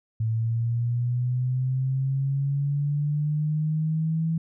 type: linear sweep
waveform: sine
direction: up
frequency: 110.8 to 163.7 Hz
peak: -22 dBFS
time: 0.2-4.38 s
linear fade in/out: 5 ms
effects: none